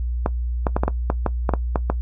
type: clicks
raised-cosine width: 1 ms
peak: -5 dBFS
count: 11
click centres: 0.261 / 0.668 / 0.765 / 0.835 / 0.88 / 1.101 / 1.263 / 1.492 / 1.537 / 1.758 / 1.9 s
effects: noise-tail reverb RT60 0.1 s tail -17 dB re dry + added 60 Hz sine -21 dBFS peak until 2.01 s